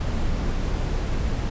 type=noise; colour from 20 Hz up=brown; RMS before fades=-24 dBFS; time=0-1.5 s; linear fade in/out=10 ms; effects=resampled to 16000 Hz